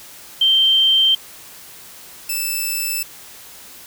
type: tone pair in turn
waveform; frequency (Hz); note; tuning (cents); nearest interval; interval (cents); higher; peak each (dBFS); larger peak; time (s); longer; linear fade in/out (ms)
sine / 5% pulse; 3136 / 2637; G7 / E7; 0 / 0; minor third; 300; first; -11; neither; 0.41-1.15 / 2.29-3.03; neither; 5
effects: white hiss -40 dBFS RMS until 3.86 s